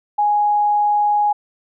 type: tone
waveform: sine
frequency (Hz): 830.6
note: G#5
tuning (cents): 0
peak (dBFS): -13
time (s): 0.18-1.33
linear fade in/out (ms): 10
effects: none